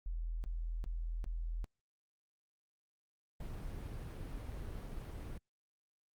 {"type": "tone bursts", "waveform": "sine", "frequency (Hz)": 41.32, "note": "E1", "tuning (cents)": 5, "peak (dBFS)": -36, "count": 4, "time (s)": [0.06, 1.643], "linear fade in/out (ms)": 0, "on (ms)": 380, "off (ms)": 21}
{"type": "noise", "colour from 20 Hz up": "brown", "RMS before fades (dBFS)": -44, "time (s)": [3.4, 5.38], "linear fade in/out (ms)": 5}
{"effects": ["Opus 48 kbps"]}